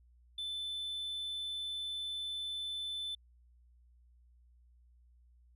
sine tone, 3520 Hz, A7, in tune, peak -34 dBFS, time 0.38-3.15 s, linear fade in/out 5 ms, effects tanh soft clip ceiling -36 dBFS + added 60 Hz sine -61 dBFS peak until 5.55 s

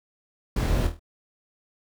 brown noise with echo, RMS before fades -24 dBFS, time 0.56-0.87 s, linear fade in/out 5 ms, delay 25 ms, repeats 5, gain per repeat -6 dB, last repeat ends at 0.995 s, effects none

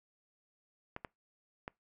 clicks, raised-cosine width 0.5 ms, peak -25 dBFS, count 3, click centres 0.964 / 1.048 / 1.679 s, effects noise-tail reverb RT60 0.2 s tail -25 dB re dry

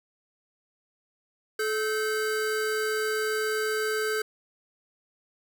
square tone pair together, 431.9 / 1552 Hz, A4 / G6, -32 / -18 cents, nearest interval octave + minor seventh, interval 2214 cents, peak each -28 / -31 dBFS, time 1.59-4.22 s, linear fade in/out 5 ms, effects none

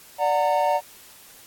triangle chord, D augmented, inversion none, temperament just, 587.3 / 734.2 / 917.7 Hz, D5 / F#5 / A#5, 0 / -14 / -27 cents, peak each -21 dBFS, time 0.18-0.81 s, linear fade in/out 50 ms, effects white hiss -48 dBFS RMS until 1.46 s + AAC 64 kbps

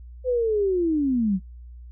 sine linear sweep, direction down, 514 to 176.7 Hz, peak -19 dBFS, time 0.24-1.4 s, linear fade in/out 50 ms, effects noise-tail reverb RT60 0.1 s tail -24 dB re dry + added 60 Hz sine -39 dBFS peak until 1.91 s

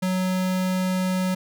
square tone, 185.3 Hz, F#3, 3 cents sharp, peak -22 dBFS, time 0.02-1.35 s, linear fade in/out 10 ms, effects none

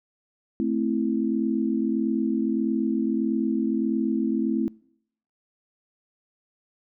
sine chord, A minor, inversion none, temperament equal, 220 / 261.6 / 329.6 Hz, A3 / C4 / E4, 0 / 0 / 0 cents, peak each -26 / -26 / -27 dBFS, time 0.6-4.68 s, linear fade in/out 0 ms, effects noise-tail reverb RT60 0.7 s tail -25 dB re dry

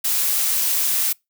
blue noise, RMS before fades -20 dBFS, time 0.04-1.13 s, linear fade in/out 10 ms, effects noise-tail reverb RT60 0.2 s tail -26 dB re dry

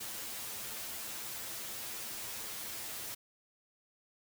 white noise with comb filter, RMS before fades -42 dBFS, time 0-3.15 s, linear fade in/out 10 ms, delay 9.1 ms, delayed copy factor +0.9, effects none

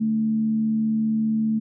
sine tone with frequency modulation, 220 Hz, A3, in tune, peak -19 dBFS, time 0-1.6 s, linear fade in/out 20 ms, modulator 75 Hz, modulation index 0.22, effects none

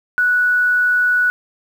sine tone with quantisation, 1474 Hz, F#6, 7 cents flat, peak -12 dBFS, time 0.18-1.3 s, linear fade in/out 0 ms, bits 7, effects none

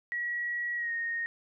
sine tone with pitch glide, 1919 to 1856.8 Hz, A#6 to A#6, +50 to -7 cents, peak -30 dBFS, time 0.12-1.26 s, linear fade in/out 0 ms, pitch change -57 cents, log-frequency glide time 0.76-0.92 s, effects none

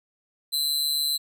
sawtooth tone with amplitude modulation, 4050 Hz, B7, 43 cents sharp, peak -17 dBFS, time 0.52-1.18 s, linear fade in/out 20 ms, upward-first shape sine, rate 147 Hz, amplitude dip 70%, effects none

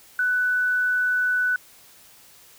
sine tone, 1491 Hz, F#6, 13 cents sharp, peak -19 dBFS, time 0.19-1.56 s, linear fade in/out 2 ms, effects white hiss -51 dBFS RMS until 2.58 s

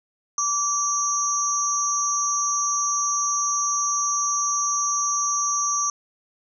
sine tone cluster, 1156 / 5840 / 6360 Hz, D6 / F#8 / G8, -28 / -24 / +24 cents, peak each -25 dBFS, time 0.38-5.9 s, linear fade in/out 2 ms, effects none

